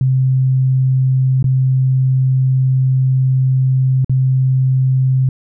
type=tone with dropouts; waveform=sine; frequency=130.81 Hz; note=C3; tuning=in tune; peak=-10 dBFS; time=0.01-5.29 s; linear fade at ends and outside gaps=2 ms; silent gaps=1.427-1.442 / 4.046-4.095 s; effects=none